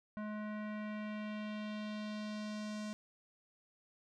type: tone with low-pass filter sweep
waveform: square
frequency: 211.9 Hz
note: G#3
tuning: 35 cents sharp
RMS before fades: -42 dBFS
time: 0.17-2.93 s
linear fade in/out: 0 ms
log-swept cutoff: 1500 to 6700 Hz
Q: 1.6
effects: none